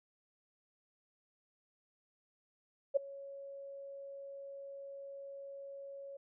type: tone with ADSR envelope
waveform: sine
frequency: 554.4 Hz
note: C#5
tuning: in tune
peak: -23 dBFS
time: 2.94-6.17 s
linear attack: 25 ms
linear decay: 9 ms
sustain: -22 dB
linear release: 6 ms
effects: none